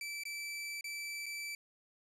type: tone with dropouts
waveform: sawtooth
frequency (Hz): 2322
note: D7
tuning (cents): -20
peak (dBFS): -36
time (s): 0.01-1.55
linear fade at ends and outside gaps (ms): 2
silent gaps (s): 0.236-0.253 / 0.81-0.842 / 1.259-1.263
effects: low-pass 12000 Hz 12 dB/octave + 13-bit